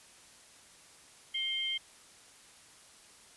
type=tone pair together; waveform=sine; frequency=2125 / 3146 Hz; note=C7 / G7; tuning=+26 / +6 cents; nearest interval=perfect fifth; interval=680 cents; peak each=-38 / -32 dBFS; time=1.34-1.78 s; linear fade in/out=10 ms; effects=white hiss -57 dBFS RMS until 3.36 s + resampled to 24000 Hz